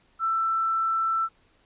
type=tone; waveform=sine; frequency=1332 Hz; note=E6; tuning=18 cents sharp; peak=-22 dBFS; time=0.19-1.29 s; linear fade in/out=50 ms; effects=pink hiss -63 dBFS RMS until 1.65 s + resampled to 8000 Hz